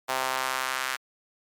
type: tone with high-pass filter sweep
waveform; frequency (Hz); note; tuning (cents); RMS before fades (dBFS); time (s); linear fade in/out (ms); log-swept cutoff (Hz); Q
sawtooth; 130.81; C3; 0; -29; 0.08-0.97; 20; 790 to 1500; 1.5
effects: MP3 96 kbps